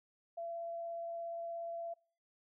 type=tone with vibrato; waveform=sine; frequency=676 Hz; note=E5; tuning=43 cents sharp; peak=-39 dBFS; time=0.37-1.94 s; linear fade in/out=10 ms; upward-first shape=triangle; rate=17 Hz; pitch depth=8 cents each way; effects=noise-tail reverb RT60 0.5 s tail -26 dB re dry